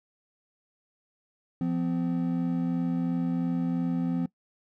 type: tone pair together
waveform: triangle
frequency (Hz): 172.61 / 255.5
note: F3 / C4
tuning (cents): -20 / -41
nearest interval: perfect fifth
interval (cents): 679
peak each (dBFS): -26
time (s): 1.61-4.26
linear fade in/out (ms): 2
effects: noise-tail reverb RT60 0.1 s tail -21 dB re dry